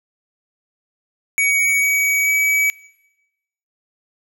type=tone with pitch steps; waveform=square; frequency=2251 / 2265 / 2280 Hz; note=C#7 / C#7 / C#7; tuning=+26 / +37 / +48 cents; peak=-15 dBFS; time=1.38-2.7 s; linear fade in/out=0 ms; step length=440 ms; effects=noise-tail reverb RT60 1.0 s tail -22 dB re dry